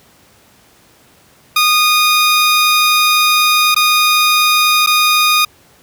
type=tone with dropouts; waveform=15% pulse; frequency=1231 Hz; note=D#6; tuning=19 cents flat; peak=-3 dBFS; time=1.56-5.45 s; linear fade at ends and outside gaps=5 ms; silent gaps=3.746-3.762 / 4.863-4.871 s; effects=pink hiss -48 dBFS RMS until 5.82 s + high-pass 80 Hz 12 dB/octave